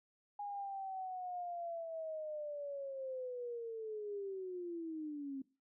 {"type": "linear sweep", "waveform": "sine", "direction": "down", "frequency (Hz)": [823, 264.7], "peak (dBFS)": -40, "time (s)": [0.39, 5.42], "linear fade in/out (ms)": 5, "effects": ["noise-tail reverb RT60 0.3 s tail -19 dB re dry"]}